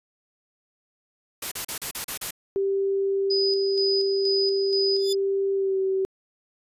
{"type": "noise bursts", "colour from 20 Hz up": "white", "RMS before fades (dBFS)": -31, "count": 7, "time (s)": [1.42, 2.308], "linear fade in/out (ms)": 5, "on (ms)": 96, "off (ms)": 36}
{"type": "tone with pitch glide", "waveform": "sine", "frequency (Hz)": [392, 383], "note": ["G4", "G4"], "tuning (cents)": [0, -40], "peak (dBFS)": -21, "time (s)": [2.56, 6.05], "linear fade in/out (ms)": 0, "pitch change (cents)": -40, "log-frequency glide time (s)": [5.54, 5.78]}
{"type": "tone with tremolo", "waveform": "sine", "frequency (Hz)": 4978, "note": "D#8", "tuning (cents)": 0, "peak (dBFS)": -23, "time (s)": [3.3, 5.15], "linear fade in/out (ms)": 10, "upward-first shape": "square", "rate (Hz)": 2.1, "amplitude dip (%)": 55}
{"type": "tone with exponential growth", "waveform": "sawtooth", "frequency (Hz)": 3520, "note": "A7", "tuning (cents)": 0, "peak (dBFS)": -23, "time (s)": [4.95, 5.13], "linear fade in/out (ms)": 5, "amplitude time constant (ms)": 39}
{"effects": ["resampled to 32000 Hz"]}